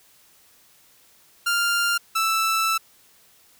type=tone pair in turn; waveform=sawtooth; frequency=1396.9 / 1321.6 Hz; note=F6 / E6; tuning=0 / +4 cents; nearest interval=minor second; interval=96 cents; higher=first; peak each=-16 dBFS; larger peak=neither; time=1.46-1.98 / 2.15-2.78 s; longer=second; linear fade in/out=10 ms; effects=white hiss -56 dBFS RMS until 3.59 s